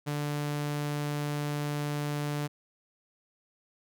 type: tone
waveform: sawtooth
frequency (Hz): 146.83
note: D3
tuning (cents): 0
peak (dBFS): -26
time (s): 0.06-2.48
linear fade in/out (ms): 20
effects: none